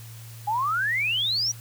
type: exponential sweep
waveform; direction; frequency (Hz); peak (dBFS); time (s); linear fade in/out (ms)
sine; up; 807 to 5920; -22; 0.47-1.52; 10
effects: added 114 Hz sine -40 dBFS peak until 1.6 s + white hiss -48 dBFS RMS until 1.6 s